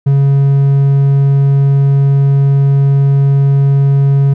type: tone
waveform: triangle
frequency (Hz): 138.8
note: C#3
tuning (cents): +3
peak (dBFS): -4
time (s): 0.06-4.34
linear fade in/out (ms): 10
effects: none